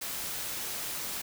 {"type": "noise", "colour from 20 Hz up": "white", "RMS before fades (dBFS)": -36, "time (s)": [0.01, 1.22], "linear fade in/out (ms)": 10, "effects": []}